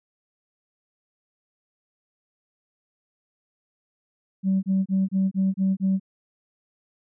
sine tone bursts, 191.5 Hz, G3, 40 cents flat, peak -17 dBFS, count 7, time 4.43-5.998 s, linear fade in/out 50 ms, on 200 ms, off 28 ms, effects tanh soft clip ceiling -15 dBFS

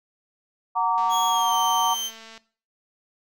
sine chord, Gb augmented, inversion none, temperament just, 740 / 925 / 1156.2 Hz, Gb5 / Bb5 / D6, 0 / -14 / -27 cents, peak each -26 / -23 / -25 dBFS, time 0.75-1.95 s, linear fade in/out 20 ms
click train, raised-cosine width 0.2 ms, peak -27 dBFS, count 314, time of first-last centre 0.98-2.377 s, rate 224 Hz
30% pulse tone with pitch glide, 3322 to 3117 Hz, G#7 to G7, 0 to -11 cents, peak -24 dBFS, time 1.09-2.11 s, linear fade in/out 50 ms, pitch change -111 cents, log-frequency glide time 1.28-1.56 s
effects noise-tail reverb RT60 0.4 s tail -17 dB re dry

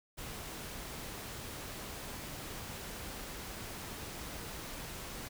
pink noise, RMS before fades -44 dBFS, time 0.17-5.29 s, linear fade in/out 20 ms, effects none

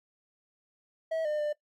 triangle tone with pitch steps, 646 / 603 / 596 Hz, E5 / D5 / D5, -35 / +46 / +25 cents, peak -26 dBFS, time 1.11-1.53 s, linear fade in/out 10 ms, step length 140 ms, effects noise-tail reverb RT60 0.1 s tail -19 dB re dry + AAC 64 kbps

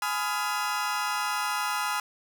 35% pulse chord, F half-diminished seventh, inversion first, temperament just, 838.1 / 1005.8 / 1257.2 / 1396.9 Hz, Ab5 / Cb6 / Eb6 / F6, +16 / +31 / +18 / 0 cents, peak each -31 dBFS, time 0.02-2 s, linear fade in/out 2 ms, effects none

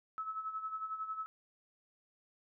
sine tone with tremolo, 1298 Hz, E6, 27 cents flat, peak -35 dBFS, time 0.18-1.26 s, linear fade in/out 0 ms, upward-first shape sine, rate 11 Hz, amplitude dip 65%, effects none

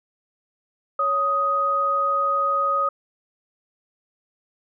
sine tone pair together, 557 / 1250.4 Hz, C#5 / D#6, +8 / +8 cents, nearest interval octave + major second, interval 1400 cents, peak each -27 / -19 dBFS, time 0.99-2.89 s, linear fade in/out 5 ms, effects none

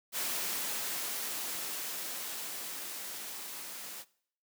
white noise with level ramp, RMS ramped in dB -34 to -44 dBFS, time 0.12-4.05 s, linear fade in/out 50 ms, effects noise-tail reverb RT60 0.6 s tail -21 dB re dry + high-pass 200 Hz 12 dB/octave

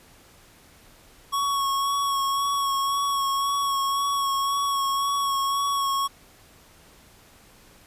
square tone with vibrato, 1108.7 Hz, C#6, in tune, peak -23 dBFS, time 1.32-6.08 s, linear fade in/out 20 ms, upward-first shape sine, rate 1.9 Hz, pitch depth 21 cents each way, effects pink hiss -53 dBFS RMS until 7.86 s + resampled to 32000 Hz

